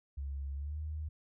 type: tone with pitch glide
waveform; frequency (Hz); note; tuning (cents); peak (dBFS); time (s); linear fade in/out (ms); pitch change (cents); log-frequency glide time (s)
sine; 69.3 to 76.89; C#2 to D#2; 0 to -20; -36; 0.17-1.09; 10; +180; 0.55-0.79
effects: none